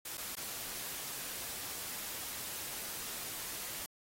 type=noise with dropouts; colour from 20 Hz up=white; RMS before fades=-42 dBFS; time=0.05-3.86 s; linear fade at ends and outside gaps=5 ms; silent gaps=0.173-0.177 / 0.353-0.367 s; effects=AAC 48 kbps